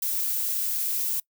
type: noise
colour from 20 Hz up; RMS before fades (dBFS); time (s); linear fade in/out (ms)
violet; -27; 0.02-1.2; 5
effects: noise-tail reverb RT60 0.1 s tail -24 dB re dry